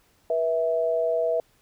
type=tone pair together; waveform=sine; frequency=484.6 / 654.1 Hz; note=B4 / E5; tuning=-33 / -14 cents; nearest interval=perfect fourth; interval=519 cents; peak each=-25 / -23 dBFS; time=0.3-1.4 s; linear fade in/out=2 ms; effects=pink hiss -63 dBFS RMS until 1.61 s